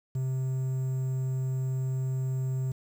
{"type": "tone with quantisation", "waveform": "triangle", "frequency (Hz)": 130.81, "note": "C3", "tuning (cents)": 0, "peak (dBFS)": -25, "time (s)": [0.15, 2.72], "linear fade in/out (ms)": 5, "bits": 9, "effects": []}